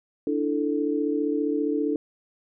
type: chord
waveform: sine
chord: D suspended second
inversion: none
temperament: equal with one note detuned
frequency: 293.7 / 328.7 / 440 Hz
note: D4 / E4 / A4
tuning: 0 / -5 / 0 cents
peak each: -25 / -29 / -27 dBFS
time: 0.27-1.96 s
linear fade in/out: 2 ms
effects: none